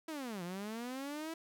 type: linear two-way sweep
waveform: sawtooth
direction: down then up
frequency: 330.5 to 169.2 to 330.5 Hz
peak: -36 dBFS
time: 0.08-1.34 s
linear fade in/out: 5 ms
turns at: 0.43 s
effects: none

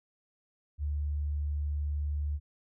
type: tone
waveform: sine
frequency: 73.42 Hz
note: D2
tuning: in tune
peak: -29 dBFS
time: 0.78-2.4 s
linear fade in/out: 50 ms
effects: none

